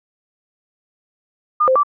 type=tone with pitch steps; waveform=sine; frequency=1213 / 521 / 1163 Hz; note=D#6 / C5 / D6; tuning=-44 / -7 / -17 cents; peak=-11 dBFS; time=1.6-1.834 s; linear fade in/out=10 ms; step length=78 ms; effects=none